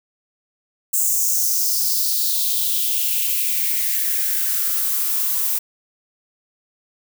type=noise with high-pass filter sweep; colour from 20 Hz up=violet; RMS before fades=-20 dBFS; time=0.93-5.59 s; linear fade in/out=10 ms; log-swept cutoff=7600 to 880 Hz; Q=3.9; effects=none